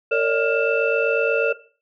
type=tone cluster; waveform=sine; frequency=457.1 / 564 / 612 / 1407 / 2659 Hz; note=A#4 / C#5 / D#5 / F6 / E7; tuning=-34 / +30 / -29 / +12 / +14 cents; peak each=-19 / -22 / -28 / -24 / -24 dBFS; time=0.11-1.53 s; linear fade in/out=10 ms; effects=noise-tail reverb RT60 0.4 s tail -17 dB re dry + tanh soft clip ceiling -7 dBFS